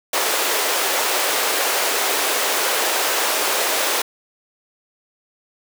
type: high-pass noise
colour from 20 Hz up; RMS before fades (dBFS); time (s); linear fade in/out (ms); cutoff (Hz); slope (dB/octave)
pink; -20; 0.13-4.02; 5; 420; 24
effects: none